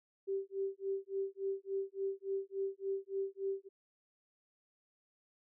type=tone with tremolo; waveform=sine; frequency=390 Hz; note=G4; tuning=9 cents flat; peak=-32 dBFS; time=0.27-3.69 s; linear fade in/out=20 ms; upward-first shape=sine; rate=3.5 Hz; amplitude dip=100%; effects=none